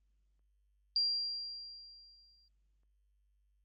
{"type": "tone with exponential decay", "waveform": "sine", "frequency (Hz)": 4755, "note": "D8", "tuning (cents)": 21, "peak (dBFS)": -27, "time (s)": [0.96, 2.48], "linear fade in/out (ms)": 1, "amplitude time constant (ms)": 330, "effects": ["added 50 Hz sine -70 dBFS peak until 3.64 s", "Opus 32 kbps"]}